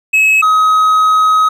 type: tone pair in turn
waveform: triangle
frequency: 2573 / 1267.3 Hz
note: E7 / D#6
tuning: -43 / +31 cents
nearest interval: octave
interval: 1226 cents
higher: first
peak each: -5 dBFS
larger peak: neither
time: 0.13-0.42 / 0.42-1.49 s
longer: second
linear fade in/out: 10 ms
effects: none